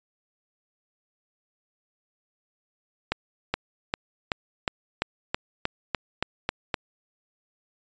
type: accelerating click train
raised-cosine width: 0.3 ms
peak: -8 dBFS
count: 12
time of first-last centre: 3.12-6.742 s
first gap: 420 ms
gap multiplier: 0.95
effects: resampled to 16000 Hz